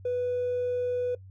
sine tone with hard clipping, 493.9 Hz, B4, in tune, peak -26 dBFS, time 0.05-1.15 s, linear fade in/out 5 ms, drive 1 dB, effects noise-tail reverb RT60 0.1 s tail -20 dB re dry + added 95 Hz sine -45 dBFS peak until 1.3 s

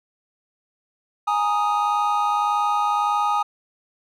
triangle chord, Ab suspended second, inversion none, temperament equal, 830.6 / 932.3 / 1244.5 Hz, Ab5 / Bb5 / Eb6, 0 / 0 / 0 cents, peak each -20 / -25 / -20 dBFS, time 1.27-3.43 s, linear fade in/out 10 ms, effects none

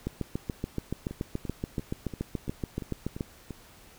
two click trains, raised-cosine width 3 ms, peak -24 / -17 dBFS, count 8 / 23, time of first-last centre 1.11-3.507 / 0.07-3.208 s, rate 2.92 / 7.01 Hz, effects pink hiss -54 dBFS RMS until 3.98 s

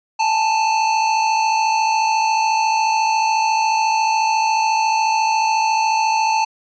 square tone pair together, 830.6 / 884.7 Hz, G#5 / A5, 0 / +9 cents, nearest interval minor second, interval 109 cents, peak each -25 / -16 dBFS, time 0.19-6.45 s, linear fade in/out 10 ms, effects resampled to 16000 Hz

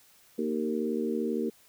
harmonic tone with a mistuned harmonic, 77.78 Hz, D#2, in tune, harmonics 3 / 4 / 5 / 6, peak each -31 / -34 / -33 / -34 dBFS, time 0.38-1.5 s, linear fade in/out 10 ms, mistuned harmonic 6, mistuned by -19 cents, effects white hiss -60 dBFS RMS until 1.68 s

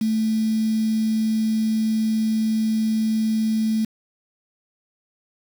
sine tone with quantisation, 219.6 Hz, A3, 3 cents flat, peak -18 dBFS, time 0.01-3.85 s, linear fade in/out 5 ms, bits 6, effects none

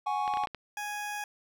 triangle chord, F# suspended second, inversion none, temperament equal, 740 / 830.6 / 1108.7 Hz, F#5 / G#5 / C#6, 0 / 0 / 0 cents, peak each -33 / -28 / -32 dBFS, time 0.06-0.46 s, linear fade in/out 10 ms
clicks, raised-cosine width 0.3 ms, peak -22 dBFS, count 6, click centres 0.278 / 0.338 / 0.372 / 0.437 / 0.472 / 0.547 s
20% pulse tone, 830.6 Hz, G#5, in tune, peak -29 dBFS, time 0.77-1.24 s, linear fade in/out 2 ms
effects none

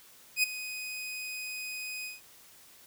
sawtooth tone with ADSR envelope, 2500 Hz, D#7, 8 cents sharp, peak -18 dBFS, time 0.36-2.21 s, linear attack 73 ms, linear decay 12 ms, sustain -15 dB, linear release 160 ms, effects white hiss -56 dBFS RMS until 2.86 s

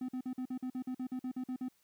triangle tone bursts, 254.9 Hz, C4, 45 cents flat, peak -33 dBFS, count 14, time 0.01-1.685 s, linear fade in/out 5 ms, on 76 ms, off 47 ms, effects white hiss -72 dBFS RMS until 1.83 s

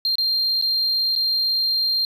triangle tone with dropouts, 4186 Hz, C8, in tune, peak -16 dBFS, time 0.05-2.05 s, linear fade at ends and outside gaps 1 ms, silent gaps 0.155-0.183 / 0.614-0.623 / 1.153-1.161 s, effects tanh soft clip ceiling -13 dBFS

